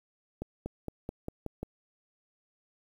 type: accelerating click train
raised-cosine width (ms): 2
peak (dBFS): -22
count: 7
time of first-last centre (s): 0.42-1.63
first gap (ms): 240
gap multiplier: 0.93
effects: 9-bit